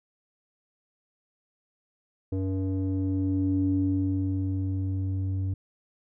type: tone with low-pass filter sweep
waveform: square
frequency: 95 Hz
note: F#2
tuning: 46 cents sharp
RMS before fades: -27 dBFS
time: 2.32-5.54 s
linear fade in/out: 5 ms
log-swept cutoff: 390 to 190 Hz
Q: 5.2
effects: none